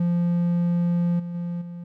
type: tone with level steps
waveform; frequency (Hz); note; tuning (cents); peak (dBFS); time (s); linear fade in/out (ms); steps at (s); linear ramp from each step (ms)
triangle; 173.3; F3; -13; -17 / -27 / -24 / -31; 0-1.84; 5; 1.19 / 1.34 / 1.61; 10
effects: none